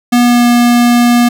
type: tone with pitch glide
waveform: square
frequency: 242.3 to 240.2 Hz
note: B3 to B3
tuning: -33 to -48 cents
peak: -6 dBFS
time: 0.12-1.29 s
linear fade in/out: 10 ms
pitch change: -15 cents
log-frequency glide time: 0.23-0.47 s
effects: none